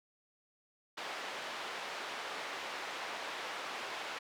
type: band-pass noise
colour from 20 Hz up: pink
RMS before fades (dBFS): -42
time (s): 0.97-4.19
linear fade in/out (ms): 10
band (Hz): 630 to 3600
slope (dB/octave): 12
effects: none